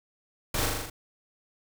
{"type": "noise with echo", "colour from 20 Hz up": "pink", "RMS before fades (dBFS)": -29, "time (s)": [0.54, 0.66], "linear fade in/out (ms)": 5, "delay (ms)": 40, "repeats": 6, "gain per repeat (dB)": -2, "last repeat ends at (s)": 0.9, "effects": []}